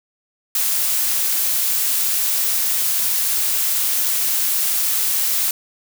blue noise, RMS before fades -19 dBFS, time 0.55-5.51 s, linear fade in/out 2 ms, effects none

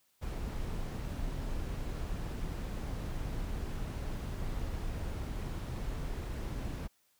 brown noise, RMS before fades -37 dBFS, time 0.21-6.88 s, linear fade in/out 20 ms, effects white hiss -72 dBFS RMS until 7.19 s

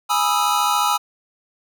square chord, E major seventh, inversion first, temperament equal with one note detuned, 830.6 / 975.3 / 1244.5 / 1318.5 Hz, G#5 / B5 / D#6 / E6, 0 / -22 / 0 / 0 cents, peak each -23 dBFS, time 0.09-0.98 s, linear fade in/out 20 ms, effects none

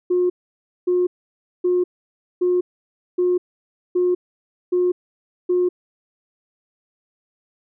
sine tone bursts, 359 Hz, F4, 48 cents sharp, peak -14 dBFS, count 8, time 0.1-5.69 s, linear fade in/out 10 ms, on 200 ms, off 570 ms, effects tanh soft clip ceiling -11 dBFS

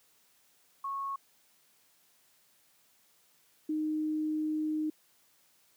sine tone pair in turn, 1100 / 308.7 Hz, C#6 / D#4, -14 / -14 cents, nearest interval octave + minor seventh, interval 2200 cents, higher first, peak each -33 / -29 dBFS, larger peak second, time 0.84-1.16 / 3.69-4.9 s, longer second, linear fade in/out 5 ms, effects white hiss -67 dBFS RMS until 5.76 s + high-pass 100 Hz 12 dB/octave

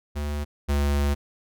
square tone pair in turn, 73.42 / 71.45 Hz, D2 / D2, 0 / -47 cents, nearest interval unison, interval 47 cents, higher first, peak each -27 / -21 dBFS, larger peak second, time 0.15-0.45 / 0.68-1.15 s, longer second, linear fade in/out 20 ms, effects none

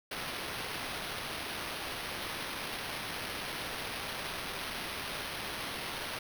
white noise with sample-and-hold, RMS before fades -39 dBFS, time 0.11-6.19 s, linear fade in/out 5 ms, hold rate 7350 Hz, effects none

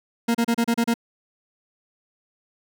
40% pulse tone bursts, 233.1 Hz, A#3, in tune, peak -17 dBFS, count 7, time 0.28-0.941 s, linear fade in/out 10 ms, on 67 ms, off 32 ms, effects none

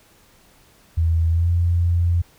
sine tone with pitch glide, 82.2 to 86.14 Hz, E2 to F2, -4 to -23 cents, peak -15 dBFS, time 0.97-2.22 s, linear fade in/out 10 ms, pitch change +81 cents, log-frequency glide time 1.3-1.49 s, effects pink hiss -54 dBFS RMS until 2.38 s

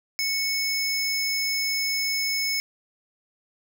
square tone pair together, 2206 / 5227 Hz, C#7 / E8, -9 / -16 cents, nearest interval octave + minor third, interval 1493 cents, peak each -27 dBFS, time 0.19-2.6 s, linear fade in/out 0 ms, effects none

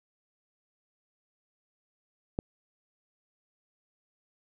click, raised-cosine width 2 ms, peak -16 dBFS, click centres 2.389 s, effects none

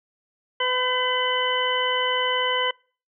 harmonic tone with a mistuned harmonic, 504 Hz, B4, 35 cents sharp, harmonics 1 / 2 / 3 / 4 / 6, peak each -27 / -26 / -31 / -28 / -25 dBFS, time 0.6-2.71 s, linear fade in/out 5 ms, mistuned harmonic 3, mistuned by +20 cents, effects noise-tail reverb RT60 0.4 s tail -25 dB re dry

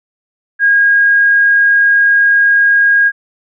sine tone, 1632 Hz, G#6, 31 cents flat, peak -6 dBFS, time 0.59-3.12 s, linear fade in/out 50 ms, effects none

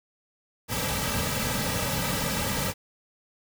pink noise with comb filter, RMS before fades -28 dBFS, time 0.68-2.74 s, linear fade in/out 50 ms, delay 2.8 ms, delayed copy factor -0.9, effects none

